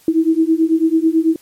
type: beating tone pair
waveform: sine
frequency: 318.9 / 328 Hz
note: D#4 / E4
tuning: +43 / -9 cents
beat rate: 9.1 Hz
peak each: -14 dBFS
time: 0.08-1.36 s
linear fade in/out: 2 ms
effects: white hiss -50 dBFS RMS until 1.41 s + MP3 64 kbps